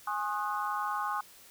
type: chord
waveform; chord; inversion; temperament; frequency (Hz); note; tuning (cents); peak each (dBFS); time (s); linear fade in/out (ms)
sine; Ab dominant seventh; none; equal with one note detuned; 830.6 / 1073.4 / 1244.5 / 1480; Ab5 / C6 / Eb6 / Gb6; 0 / +44 / 0 / 0; -35 / -35 / -35 / -40; 0.07-1.21; 5
effects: white hiss -55 dBFS RMS until 1.5 s